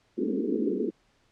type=band-pass noise; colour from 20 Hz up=pink; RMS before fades=-28 dBFS; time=0.17-0.91 s; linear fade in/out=20 ms; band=200 to 460 Hz; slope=96 dB/octave; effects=pink hiss -67 dBFS RMS until 1.31 s + low-pass 6000 Hz 12 dB/octave